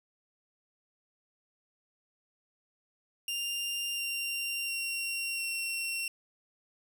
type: tone with pitch steps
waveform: sawtooth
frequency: 2794 / 2771 / 2749 / 2727 Hz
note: F7 / F7 / F7 / F7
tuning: 0 / -14 / -28 / -42 cents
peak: -29 dBFS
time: 3.28-6.08 s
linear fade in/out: 2 ms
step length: 700 ms
effects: none